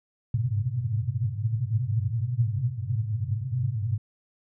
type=band-pass noise; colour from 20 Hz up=pink; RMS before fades=-27 dBFS; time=0.34-3.98 s; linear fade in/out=5 ms; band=100 to 130 Hz; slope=96 dB/octave; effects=none